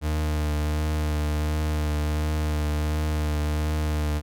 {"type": "tone with vibrato", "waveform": "40% pulse", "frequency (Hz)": 76, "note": "D#2", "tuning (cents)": -40, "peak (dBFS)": -22, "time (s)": [0.01, 4.22], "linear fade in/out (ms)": 50, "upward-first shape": "triangle", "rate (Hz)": 1.4, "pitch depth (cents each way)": 23, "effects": []}